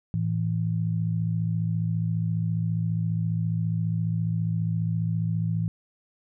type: tone pair together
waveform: sine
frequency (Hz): 110.1 / 164.81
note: A2 / E3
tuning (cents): +2 / 0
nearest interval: perfect fifth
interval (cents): 698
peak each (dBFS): -26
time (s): 0.14-5.68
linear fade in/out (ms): 0
effects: none